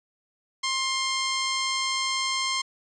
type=tone; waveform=10% pulse; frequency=1058 Hz; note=C6; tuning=19 cents sharp; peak=-16 dBFS; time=0.63-2.62 s; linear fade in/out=10 ms; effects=resampled to 24000 Hz